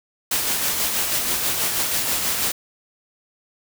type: noise with tremolo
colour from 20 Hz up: white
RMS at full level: -21 dBFS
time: 0.31-2.52 s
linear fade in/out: 5 ms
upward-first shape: sine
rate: 6.2 Hz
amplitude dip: 35%
effects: none